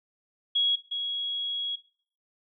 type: tone pair in turn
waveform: sine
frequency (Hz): 3322 / 3322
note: G#7 / G#7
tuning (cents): 0 / 0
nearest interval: unison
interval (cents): 0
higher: neither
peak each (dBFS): -21 / -28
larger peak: first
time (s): 0.55-0.76 / 0.91-1.76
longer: second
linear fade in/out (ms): 10
effects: noise-tail reverb RT60 0.5 s tail -17 dB re dry